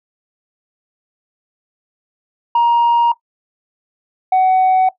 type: tone pair in turn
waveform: sine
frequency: 942 / 749.4 Hz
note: A#5 / F#5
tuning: +18 / +22 cents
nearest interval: major third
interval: 396 cents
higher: first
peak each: -7 dBFS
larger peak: neither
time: 2.55-3.12 / 4.32-4.89 s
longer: neither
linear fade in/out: 5 ms
effects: noise-tail reverb RT60 0.1 s tail -17 dB re dry + tanh soft clip ceiling -8 dBFS